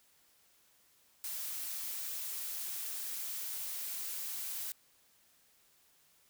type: noise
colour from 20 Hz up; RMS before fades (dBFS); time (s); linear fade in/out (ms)
blue; -40; 1.24-4.72; 0
effects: white hiss -68 dBFS RMS until 6.29 s